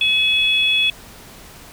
sine tone pair together, 2562 / 3396 Hz, E7 / G#7, -50 / +38 cents, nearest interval perfect fourth, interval 488 cents, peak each -16 dBFS, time 0.01-0.9 s, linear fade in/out 2 ms, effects tanh soft clip ceiling -6 dBFS + pink hiss -41 dBFS RMS until 1.72 s

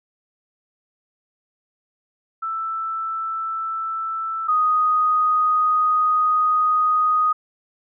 sine tone pair in turn, 1324 / 1245.7 Hz, E6 / D#6, +7 / +2 cents, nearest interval minor second, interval 105 cents, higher first, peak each -23 / -15 dBFS, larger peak second, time 2.42-4.48 / 4.48-7.33 s, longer second, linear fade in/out 10 ms, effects none

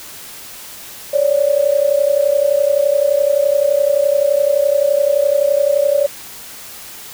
sine tone pair together, 554.4 / 586.1 Hz, C#5 / D5, 0 / -4 cents, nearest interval minor second, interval 96 cents, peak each -14 dBFS, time 1.13-6.07 s, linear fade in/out 10 ms, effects white hiss -34 dBFS RMS until 7.13 s

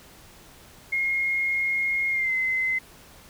sine tone with pitch glide, 2146 to 2055 Hz, C7 to C7, +43 to -32 cents, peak -22 dBFS, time 0.92-2.79 s, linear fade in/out 10 ms, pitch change -75 cents, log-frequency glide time 2.1-2.34 s, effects pink hiss -50 dBFS RMS until 3.29 s

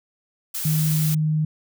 blue noise, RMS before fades -28 dBFS, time 0.54-1.15 s, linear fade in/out 10 ms
sine tone with pitch glide, 155.56 to 154.66 Hz, D#3 to D#3, 0 to -10 cents, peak -18 dBFS, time 0.65-1.45 s, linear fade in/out 5 ms, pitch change -10 cents, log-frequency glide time 0.97-1.11 s
effects none

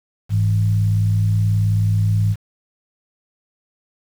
sine tone with frequency modulation, 103.83 Hz, G#2, in tune, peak -13 dBFS, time 0.29-2.36 s, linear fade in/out 50 ms, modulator 58.7 Hz, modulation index 0.55, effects high-pass 60 Hz 12 dB/octave + 7-bit

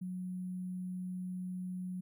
sine tone with sample-and-hold, 182.7 Hz, F#3, 22 cents flat, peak -37 dBFS, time 0.01-2.01 s, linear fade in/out 10 ms, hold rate 11025 Hz, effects none

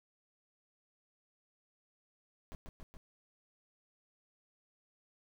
brown noise with echo, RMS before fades -44 dBFS, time 2.52-2.55 s, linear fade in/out 0 ms, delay 140 ms, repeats 3, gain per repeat -2 dB, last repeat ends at 2.97 s, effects none

